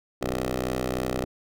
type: ring-modulated tone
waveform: 10% pulse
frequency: 63.2 Hz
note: B1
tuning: 41 cents sharp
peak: -15 dBFS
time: 0.21-1.25 s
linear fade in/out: 10 ms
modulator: 332 Hz
effects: none